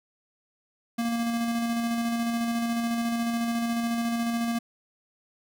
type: tone with tremolo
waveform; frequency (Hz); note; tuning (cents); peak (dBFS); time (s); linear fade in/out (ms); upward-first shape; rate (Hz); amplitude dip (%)
square; 233.1; A#3; 0; -25; 0.98-4.59; 10; square; 14; 25
effects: none